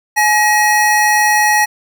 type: tone pair together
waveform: square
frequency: 845.9 / 1899 Hz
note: G#5 / A#6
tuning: +32 / +32 cents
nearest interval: octave + major second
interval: 1400 cents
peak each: -13 dBFS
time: 0.16-1.66 s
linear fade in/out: 20 ms
effects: none

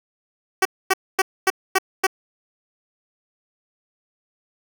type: tone bursts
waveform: 10% pulse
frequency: 380.5 Hz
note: F#4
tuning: 48 cents sharp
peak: -6 dBFS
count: 6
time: 0.62-2.068 s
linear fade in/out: 5 ms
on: 33 ms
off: 250 ms
effects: none

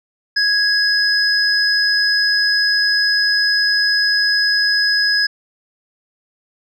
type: tone pair together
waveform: sine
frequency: 1661.2 / 5053 Hz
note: G#6 / D#8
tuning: 0 / +26 cents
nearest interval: octave + perfect fifth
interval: 1926 cents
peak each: -15 dBFS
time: 0.36-5.27 s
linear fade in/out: 10 ms
effects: tanh soft clip ceiling -5 dBFS

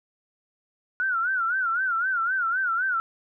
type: tone with vibrato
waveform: sine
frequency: 1442 Hz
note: F#6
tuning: 45 cents flat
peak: -22 dBFS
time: 1-3 s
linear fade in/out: 0 ms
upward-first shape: sine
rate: 3.9 Hz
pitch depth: 140 cents each way
effects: none

